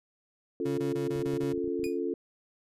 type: chord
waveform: sine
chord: Db augmented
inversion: none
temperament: equal with one note detuned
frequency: 278.5 / 349.2 / 440 Hz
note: Db4 / F4 / A4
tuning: +8 / 0 / 0 cents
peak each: -34 / -32 / -33 dBFS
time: 0.6-2.14 s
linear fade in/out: 2 ms
type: tone bursts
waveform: 35% pulse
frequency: 138.59 Hz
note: C#3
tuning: in tune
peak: -33 dBFS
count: 6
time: 0.65-1.53 s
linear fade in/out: 10 ms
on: 130 ms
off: 20 ms
type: clicks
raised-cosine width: 3 ms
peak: -32 dBFS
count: 12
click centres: 1.16 / 1.195 / 1.264 / 1.337 / 1.436 / 1.541 / 1.578 / 1.643 / 1.677 / 1.795 / 1.833 / 1.864 s
type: tone with exponential decay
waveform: sawtooth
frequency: 2458 Hz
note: D#7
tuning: 22 cents flat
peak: -33 dBFS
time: 1.84-1.99 s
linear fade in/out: 0 ms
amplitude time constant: 31 ms
effects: resampled to 32000 Hz